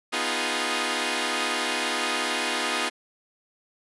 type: chord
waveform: 5% pulse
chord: F half-diminished seventh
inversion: second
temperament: equal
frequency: 246.9 / 311.1 / 349.2 / 415.3 Hz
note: Cb4 / Eb4 / F4 / Ab4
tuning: 0 / 0 / 0 / 0 cents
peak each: -19 dBFS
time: 0.12-2.9 s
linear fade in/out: 20 ms
effects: resampled to 24000 Hz